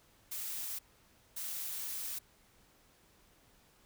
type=noise bursts at uneven times; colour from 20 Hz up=blue; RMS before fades=-40 dBFS; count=2; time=0.31-0.79 / 1.36-2.19 s; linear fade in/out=10 ms; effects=pink hiss -66 dBFS RMS until 3.85 s